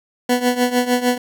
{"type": "tone with tremolo", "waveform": "20% pulse", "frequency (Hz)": 246.9, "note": "B3", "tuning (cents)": 0, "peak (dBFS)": -7, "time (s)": [0.29, 1.18], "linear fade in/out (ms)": 5, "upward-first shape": "triangle", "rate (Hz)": 6.6, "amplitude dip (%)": 85, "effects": []}